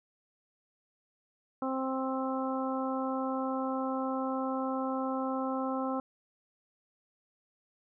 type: harmonic tone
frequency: 263.3 Hz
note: C4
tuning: 11 cents sharp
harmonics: 1 / 2 / 3 / 4 / 5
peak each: -33 / -36 / -38 / -39 / -40 dBFS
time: 1.62-6 s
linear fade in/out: 2 ms
effects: none